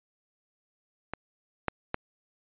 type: clicks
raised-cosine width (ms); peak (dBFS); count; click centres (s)
0.5; -18 / -11 / -13; 3; 1.136 / 1.683 / 1.944
effects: resampled to 8000 Hz